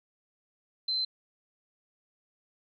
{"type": "tone", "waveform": "sine", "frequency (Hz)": 4083, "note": "C8", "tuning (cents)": -43, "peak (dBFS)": -27, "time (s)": [0.88, 1.05], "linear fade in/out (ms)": 5, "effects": []}